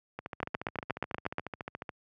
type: two click trains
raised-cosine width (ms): 0.5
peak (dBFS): -22 / -15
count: 25 / 9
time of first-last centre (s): 0.19-1.892 / 0.43-1.384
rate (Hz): 14.1 / 8.39
effects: high-pass 80 Hz 12 dB/octave